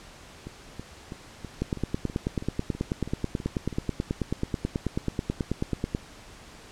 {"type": "two click trains", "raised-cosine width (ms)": 3, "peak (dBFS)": [-23, -13], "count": [11, 41], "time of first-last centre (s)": [[0.47, 3.727], [1.62, 5.949]], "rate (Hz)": [3.07, 9.24], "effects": ["pink hiss -48 dBFS RMS until 6.71 s", "low-pass 8000 Hz 12 dB/octave"]}